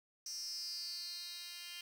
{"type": "tone with high-pass filter sweep", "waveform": "10% pulse", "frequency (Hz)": 349.2, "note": "F4", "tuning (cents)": 0, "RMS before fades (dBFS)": -45, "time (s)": [0.26, 1.81], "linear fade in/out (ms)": 2, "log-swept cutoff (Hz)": [5800, 3200], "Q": 8.7, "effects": ["12-bit"]}